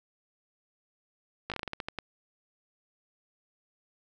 slowing click train, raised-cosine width 0.3 ms, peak -18 dBFS, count 11, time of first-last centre 1.5-1.987 s, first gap 17 ms, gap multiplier 1.22, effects none

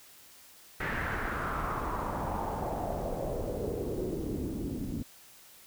pink noise with low-pass filter sweep, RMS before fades -34 dBFS, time 0.8-5.03 s, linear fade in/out 5 ms, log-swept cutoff 1900 to 250 Hz, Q 3.4, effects white hiss -55 dBFS RMS until 5.66 s

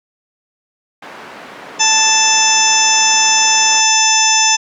white band-pass noise, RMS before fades -34 dBFS, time 1.02-3.81 s, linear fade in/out 5 ms, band 210 to 1600 Hz, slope 12 dB/octave
harmonic tone, 880 Hz, A5, in tune, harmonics 1 / 2 / 3 / 4 / 6 / 7 / 8, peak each -16 / -22 / -17 / -19 / -16 / -14 / -19 dBFS, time 1.79-4.57 s, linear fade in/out 20 ms
effects none

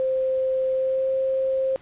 sine tone with pitch glide, 523.3 to 529.4 Hz, C5 to C5, 0 to +20 cents, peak -20 dBFS, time 0-1.76 s, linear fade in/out 0 ms, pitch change +20 cents, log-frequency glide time 0.74-1.1 s, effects pink hiss -52 dBFS RMS until 1.81 s + resampled to 8000 Hz

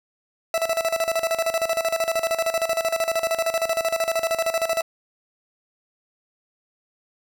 40% pulse tone with tremolo, 659.3 Hz, E5, in tune, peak -18 dBFS, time 0.54-4.82 s, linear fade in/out 2 ms, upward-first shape square, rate 13 Hz, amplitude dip 75%, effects none

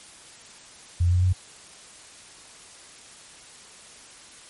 sine tone with pitch steps, 87.31 / 89.61 / 91.97 Hz, F2 / F2 / F#2, 0 / +45 / -10 cents, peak -17 dBFS, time 1-1.33 s, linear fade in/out 10 ms, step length 110 ms, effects white hiss -47 dBFS RMS until 4.49 s + MP3 48 kbps

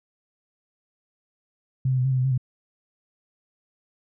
sine tone with pitch steps, 131 / 129.7 / 126.3 / 133.7 / 129.7 / 127.3 / 133.7 / 126.6 Hz, C3 / C3 / B2 / C3 / C3 / C3 / C3 / B2, +2 / -15 / +39 / +38 / -15 / -47 / +38 / +43 cents, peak -19 dBFS, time 1.85-2.378 s, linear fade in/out 5 ms, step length 66 ms, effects none

